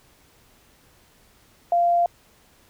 sine tone, 693 Hz, F5, 14 cents flat, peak -16 dBFS, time 1.72-2.06 s, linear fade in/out 2 ms, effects pink hiss -57 dBFS RMS until 2.69 s

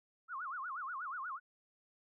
sine tone with vibrato, 1245 Hz, D#6, 1 cent sharp, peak -39 dBFS, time 0.28-1.4 s, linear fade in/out 50 ms, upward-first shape sine, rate 8.3 Hz, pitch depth 300 cents each way, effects none

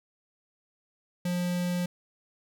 square tone with notch filter, 177.4 Hz, F3, 27 cents sharp, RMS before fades -29 dBFS, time 1.25-1.86 s, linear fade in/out 5 ms, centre 1100 Hz, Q 1.6, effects none

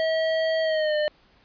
square tone with pitch glide, 643 to 603.4 Hz, E5 to D5, -43 to +47 cents, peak -22 dBFS, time 0-1.08 s, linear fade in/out 0 ms, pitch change -110 cents, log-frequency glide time 0.62-0.96 s, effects pink hiss -59 dBFS RMS until 1.44 s + resampled to 11025 Hz

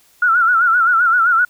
sine tone with vibrato, 1396.9 Hz, F6, in tune, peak -10 dBFS, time 0.22-1.45 s, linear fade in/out 5 ms, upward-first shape sine, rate 7.7 Hz, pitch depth 100 cents each way, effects white hiss -53 dBFS RMS until 1.49 s

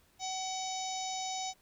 harmonic tone with a mistuned harmonic, 754 Hz, F#5, 32 cents sharp, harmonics 1 / 3 / 4 / 5 / 6 / 7 / 8 / 9, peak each -37 / -48 / -50 / -44 / -52 / -45 / -44 / -44 dBFS, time 0.19-1.54 s, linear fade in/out 50 ms, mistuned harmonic 9, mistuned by +47 cents, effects pink hiss -67 dBFS RMS until 1.61 s

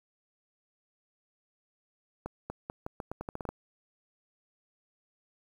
accelerating click train, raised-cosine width 1 ms, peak -22 dBFS, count 12, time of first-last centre 2.26-3.49 s, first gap 240 ms, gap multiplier 0.83, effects 9-bit

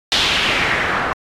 white noise with low-pass filter sweep, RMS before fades -18 dBFS, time 0.12-1.13 s, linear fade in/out 0 ms, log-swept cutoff 3900 to 1300 Hz, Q 2.3, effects AAC 48 kbps

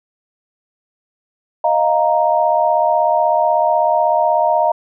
sine chord, Eb suspended second, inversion none, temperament equal, 622.3 / 698.5 / 932.3 Hz, Eb5 / F5 / Bb5, 0 / 0 / 0 cents, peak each -16 dBFS, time 1.64-4.72 s, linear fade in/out 5 ms, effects none

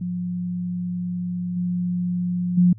sine tone with level steps, 177.9 Hz, F3, 32 cents sharp, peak -24 / -21 / -12 dBFS, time 0.01-2.73 s, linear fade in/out 5 ms, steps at 1.56 / 2.57 s, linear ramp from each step 10 ms, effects added 108 Hz sine -39 dBFS peak until 2.78 s

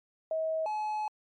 sine / triangle tone pair in turn, 639 / 853 Hz, D#5 / G#5, +46 / +46 cents, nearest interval perfect fourth, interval 500 cents, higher second, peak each -28 dBFS, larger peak neither, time 0.31-0.66 / 0.66-1.08 s, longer second, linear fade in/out 2 ms, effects MP3 48 kbps

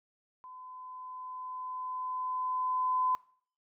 sine tone with level ramp, 1016 Hz, B5, 49 cents sharp, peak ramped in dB -46 to -25 dBFS, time 0.44-3.15 s, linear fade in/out 0 ms, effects noise-tail reverb RT60 0.5 s tail -22 dB re dry

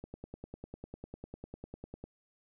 click train, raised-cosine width 2 ms, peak -30 dBFS, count 21, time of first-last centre 0.04-2.04 s, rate 10 Hz, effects none

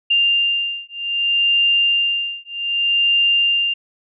sine beating tone pair, 2794 / 2794.64 Hz, F7 / F7, 0 / +1 cents, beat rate 0.64 Hz, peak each -18 dBFS, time 0.1-3.74 s, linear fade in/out 10 ms, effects none

